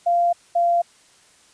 sine tone pair in turn, 693 / 690 Hz, F5 / F5, -14 / -21 cents, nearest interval unison, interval 7 cents, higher first, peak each -15 dBFS, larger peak neither, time 0.06-0.33 / 0.55-0.82 s, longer neither, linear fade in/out 10 ms, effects white hiss -54 dBFS RMS until 1.53 s + resampled to 22050 Hz

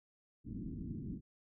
white low-pass noise, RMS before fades -43 dBFS, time 0.44-1.21 s, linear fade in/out 50 ms, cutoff 300 Hz, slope 48 dB/octave, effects none

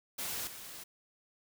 white noise with level steps, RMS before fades -38 / -47 dBFS, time 0.18-0.84 s, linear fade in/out 10 ms, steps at 0.47 s, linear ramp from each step 2 ms, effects none

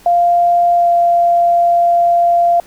sine tone with pitch glide, 696 to 691.2 Hz, F5 to F5, -6 to -18 cents, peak -8 dBFS, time 0.06-2.6 s, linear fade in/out 2 ms, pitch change -12 cents, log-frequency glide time 0.75-0.88 s, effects pink hiss -44 dBFS RMS until 2.66 s

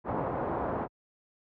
white low-pass noise, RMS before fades -32 dBFS, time 0.04-0.88 s, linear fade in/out 50 ms, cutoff 1000 Hz, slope 24 dB/octave, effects high-pass 60 Hz 12 dB/octave

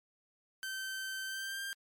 sawtooth tone with pitch glide, 1547 to 1589.6 Hz, G6 to G6, -23 to +24 cents, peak -34 dBFS, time 0.63-1.73 s, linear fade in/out 0 ms, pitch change +47 cents, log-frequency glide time 1.26-1.62 s, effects MP3 96 kbps

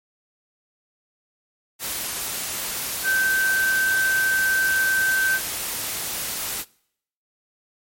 sine tone in noise, 1549 Hz, G6, 21 cents flat, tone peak -18 dBFS, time 3.03-5.4 s, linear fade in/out 50 ms, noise white, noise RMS -28 dBFS, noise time 1.79-6.65 s, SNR +7 dB, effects noise-tail reverb RT60 0.7 s tail -24 dB re dry + MP3 64 kbps

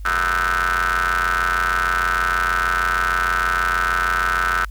30% pulse ring-modulated tone, 86.4 Hz, F2, 18 cents flat, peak -12 dBFS, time 0.05-4.65 s, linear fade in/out 5 ms, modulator 1410 Hz, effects added 50 Hz sine -29 dBFS peak until 4.7 s + white hiss -57 dBFS RMS until 4.7 s

